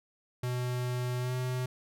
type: tone with pitch glide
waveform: square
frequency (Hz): 124.3 to 126.77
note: B2 to B2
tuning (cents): +12 to +46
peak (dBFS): -31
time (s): 0.43-1.66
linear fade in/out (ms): 5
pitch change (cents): +34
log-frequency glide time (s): 1.19-1.34
effects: none